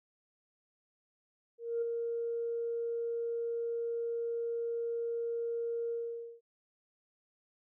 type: tone with ADSR envelope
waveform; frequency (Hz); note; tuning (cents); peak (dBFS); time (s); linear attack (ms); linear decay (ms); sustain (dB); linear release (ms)
sine; 466.2; A#4; 0; -28; 1.58-6.41; 240; 10; -4; 500
effects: tanh soft clip ceiling -25 dBFS